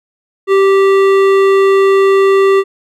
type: tone with hard clipping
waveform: sine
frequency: 390 Hz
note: G4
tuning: 9 cents flat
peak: -8 dBFS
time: 0.47-2.64 s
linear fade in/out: 50 ms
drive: 13 dB
effects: none